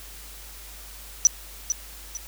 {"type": "tone with echo", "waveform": "sine", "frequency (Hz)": 5920, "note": "F#8", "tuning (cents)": 0, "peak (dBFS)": -11, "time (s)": [1.25, 1.27], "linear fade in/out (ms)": 0, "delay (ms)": 450, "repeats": 2, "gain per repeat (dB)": -9, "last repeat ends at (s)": 2.17, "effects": ["added 50 Hz sine -44 dBFS peak until 2.27 s", "white hiss -44 dBFS RMS until 2.27 s"]}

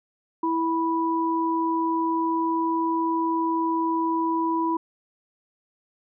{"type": "tone pair together", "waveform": "sine", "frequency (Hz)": [328.2, 984.1], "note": ["E4", "B5"], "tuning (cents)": [-8, -6], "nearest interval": "octave + perfect fifth", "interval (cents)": 1902, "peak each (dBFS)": -24, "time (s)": [0.43, 4.77], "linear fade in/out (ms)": 5, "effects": []}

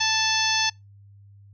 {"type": "harmonic tone with a mistuned harmonic", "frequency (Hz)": 880, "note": "A5", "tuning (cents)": 0, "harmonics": [1, 2, 3, 4, 5, 6, 7], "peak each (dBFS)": [-28, -28, -28, -28, -28, -28, -28], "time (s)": [0, 0.7], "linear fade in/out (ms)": 10, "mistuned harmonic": 4, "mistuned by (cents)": -32, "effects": ["noise-tail reverb RT60 0.2 s tail -26 dB re dry", "added 100 Hz sine -47 dBFS peak until 1.53 s"]}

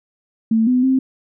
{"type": "tone with pitch steps", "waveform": "sine", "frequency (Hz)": [223.5, 251.4, 262.7], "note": ["A3", "B3", "C4"], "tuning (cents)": [27, 31, 7], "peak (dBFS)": -12, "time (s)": [0.51, 0.99], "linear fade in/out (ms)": 5, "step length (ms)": 160, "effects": []}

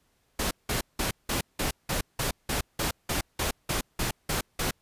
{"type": "noise bursts", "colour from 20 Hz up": "pink", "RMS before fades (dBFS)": -28, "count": 15, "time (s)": [0.39, 4.71], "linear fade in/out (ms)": 5, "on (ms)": 120, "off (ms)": 180, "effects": ["pink hiss -70 dBFS RMS until 4.81 s", "resampled to 32000 Hz"]}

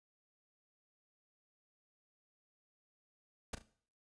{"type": "noise with echo", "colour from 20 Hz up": "pink", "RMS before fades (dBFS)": -39, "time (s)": [3.53, 3.55], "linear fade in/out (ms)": 5, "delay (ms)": 36, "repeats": 2, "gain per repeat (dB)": -11, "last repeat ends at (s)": 3.622, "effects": ["noise-tail reverb RT60 0.5 s tail -17 dB re dry", "resampled to 22050 Hz"]}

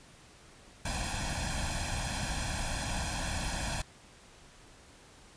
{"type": "noise with comb filter", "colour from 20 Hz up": "pink", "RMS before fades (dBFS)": -34, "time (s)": [0.85, 3.82], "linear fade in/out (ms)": 5, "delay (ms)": 1.2, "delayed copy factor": 1, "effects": ["pink hiss -56 dBFS RMS until 5.36 s", "resampled to 22050 Hz"]}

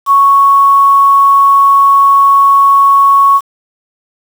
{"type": "tone with quantisation", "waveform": "sine", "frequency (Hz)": 1108.7, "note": "C#6", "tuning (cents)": 0, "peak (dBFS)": -3, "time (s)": [0.06, 3.41], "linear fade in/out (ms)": 50, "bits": 5, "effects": []}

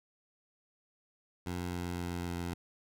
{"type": "tone with pitch steps", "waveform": "15% pulse", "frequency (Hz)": [88.7, 88.09, 87.48, 86.87], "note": ["F2", "F2", "F2", "F2"], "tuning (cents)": [27, 15, 3, -9], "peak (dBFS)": -29, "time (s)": [1.46, 2.54], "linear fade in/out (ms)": 5, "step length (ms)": 270, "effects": []}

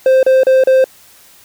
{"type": "tone bursts", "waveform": "triangle", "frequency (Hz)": 523.3, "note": "C5", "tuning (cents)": 0, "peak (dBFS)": -4, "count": 4, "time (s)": [0.06, 0.842], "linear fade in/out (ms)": 2, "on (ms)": 170, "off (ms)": 34, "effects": ["white hiss -44 dBFS RMS until 1.44 s"]}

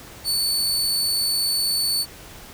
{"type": "tone", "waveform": "sawtooth", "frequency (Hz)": 4476, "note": "C#8", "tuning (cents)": 16, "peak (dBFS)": -17, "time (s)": [0.24, 2.06], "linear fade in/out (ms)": 50, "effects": ["pink hiss -42 dBFS RMS until 2.53 s"]}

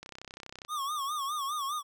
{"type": "click train", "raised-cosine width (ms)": 0.2, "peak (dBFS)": -26, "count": 21, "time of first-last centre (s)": [0.03, 0.649], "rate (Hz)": 32.3}
{"type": "tone with vibrato", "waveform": "square", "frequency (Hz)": 1155, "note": "D6", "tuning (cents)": -29, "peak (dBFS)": -32, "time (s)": [0.68, 1.83], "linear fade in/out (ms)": 50, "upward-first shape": "sine", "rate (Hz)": 4.9, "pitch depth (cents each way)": 120}
{"effects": []}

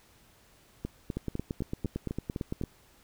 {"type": "two click trains", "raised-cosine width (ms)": 3, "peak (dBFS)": [-20, -19], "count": [8, 14], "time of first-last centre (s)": [[0.85, 2.613], [1.17, 2.637]], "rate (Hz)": [3.97, 8.86], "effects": ["pink hiss -61 dBFS RMS until 3.03 s"]}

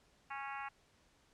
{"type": "harmonic tone", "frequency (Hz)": 275.8, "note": "C#4", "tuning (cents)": -9, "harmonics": [3, 4, 5, 6, 7, 8, 9, 10], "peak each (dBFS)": [-45, -47, -49, -51, -52, -53, -54, -55], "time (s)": [0.3, 0.69], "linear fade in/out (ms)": 10, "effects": ["pink hiss -70 dBFS RMS until 1.33 s", "low-pass 8000 Hz 12 dB/octave"]}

